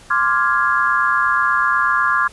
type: chord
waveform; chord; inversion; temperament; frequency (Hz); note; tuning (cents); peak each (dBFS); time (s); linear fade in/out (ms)
sine; D half-diminished seventh; third; equal; 1046.5 / 1174.7 / 1396.9 / 1661.2; C6 / D6 / F6 / Ab6; 0 / 0 / 0 / 0; -20 / -19 / -19 / -19; 0.1-2.28; 10
effects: pink hiss -44 dBFS RMS until 2.32 s + resampled to 24000 Hz